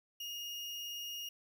35% pulse tone, 2853 Hz, F7, 36 cents sharp, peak -39 dBFS, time 0.2-1.29 s, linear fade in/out 5 ms, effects none

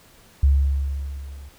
sine tone with level ramp, 69.3 Hz, C#2, in tune, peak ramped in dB -11 to -37 dBFS, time 0.43-1.49 s, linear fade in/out 5 ms, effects pink hiss -52 dBFS RMS until 1.58 s

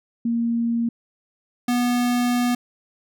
sine / square tone pair in turn, 233.1 / 244.1 Hz, A#3 / B3, 0 / -20 cents, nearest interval minor second, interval 80 cents, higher second, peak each -19 dBFS, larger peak neither, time 0.25-0.89 / 1.68-2.55 s, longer second, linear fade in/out 5 ms, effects none

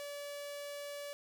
sawtooth tone with notch filter, 575 Hz, D5, 37 cents flat, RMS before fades -44 dBFS, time 0-1.13 s, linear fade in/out 0 ms, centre 1300 Hz, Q 1.9, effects none

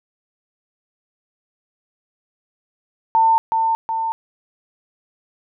sine tone with echo, 899 Hz, A5, 37 cents sharp, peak -11 dBFS, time 3.15-3.38 s, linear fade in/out 0 ms, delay 370 ms, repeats 2, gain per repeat -4 dB, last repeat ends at 4.12 s, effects none

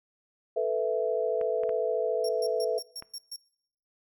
sine chord, A suspended second, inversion none, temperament equal, 440 / 493.9 / 659.3 Hz, A4 / B4 / E5, 0 / 0 / 0 cents, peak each -29 dBFS, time 0.56-2.79 s, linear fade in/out 10 ms
clicks, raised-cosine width 0.5 ms, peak -28 dBFS, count 4, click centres 1.413 / 1.635 / 1.693 / 3.024 s
30% pulse tone bursts, 5530 Hz, F8, 18 cents flat, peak -32 dBFS, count 7, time 2.24-3.363 s, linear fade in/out 5 ms, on 49 ms, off 130 ms
effects noise-tail reverb RT60 0.7 s tail -22 dB re dry

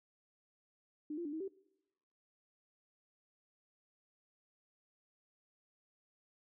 sine tone with pitch steps, 300.4 / 344 / 292 / 317.9 / 386.5 Hz, D4 / F4 / D4 / D#4 / G4, +39 / -26 / -10 / +37 / -24 cents, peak -38 dBFS, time 1.1-1.48 s, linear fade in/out 5 ms, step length 76 ms, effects noise-tail reverb RT60 0.9 s tail -21 dB re dry

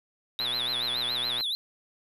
triangle tone with vibrato, 3729 Hz, A#7, in tune, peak -26 dBFS, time 0.39-1.55 s, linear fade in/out 0 ms, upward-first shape sine, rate 7.1 Hz, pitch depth 180 cents each way
click train, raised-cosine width 0.3 ms, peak -21 dBFS, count 124, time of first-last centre 0.4-1.408 s, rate 122 Hz
effects none

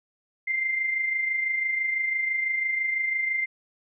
sine tone pair together, 2067 / 2093 Hz, C7 / C7, -22 / 0 cents, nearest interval unison, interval 22 cents, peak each -34 / -24 dBFS, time 0.47-3.46 s, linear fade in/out 10 ms, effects none

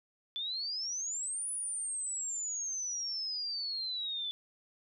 sine exponential two-way sweep, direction up then down, 3463 to 9956 to 3463 Hz, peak -34 dBFS, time 0.36-4.31 s, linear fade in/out 0 ms, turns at 1.5 s, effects none

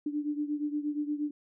sine beating tone pair, 293.7 / 302.2 Hz, D4 / D4, 0 / +50 cents, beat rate 8.5 Hz, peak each -31 / -35 dBFS, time 0.06-1.31 s, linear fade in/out 5 ms, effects none

